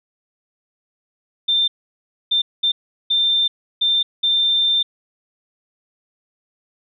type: tone bursts at uneven times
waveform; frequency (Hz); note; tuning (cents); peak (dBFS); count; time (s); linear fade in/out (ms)
sine; 3584; A7; +31; -14; 6; 1.48-1.68 / 2.31-2.42 / 2.63-2.72 / 3.1-3.48 / 3.81-4.03 / 4.23-4.83; 10
effects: none